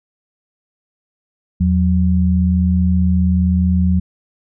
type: tone pair together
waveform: sine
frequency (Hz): 81.8 / 182.84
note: E2 / F#3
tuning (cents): -13 / -20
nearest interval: octave + major second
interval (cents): 1393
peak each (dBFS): -14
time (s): 1.6-4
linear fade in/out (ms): 10
effects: none